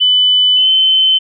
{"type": "tone with pitch glide", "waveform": "sine", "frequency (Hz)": [3000, 3065], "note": ["F#7", "G7"], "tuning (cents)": [23, -40], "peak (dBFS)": -7, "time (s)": [0, 1.19], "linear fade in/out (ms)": 20, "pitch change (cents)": 37, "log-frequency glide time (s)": [0.55, 0.69], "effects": []}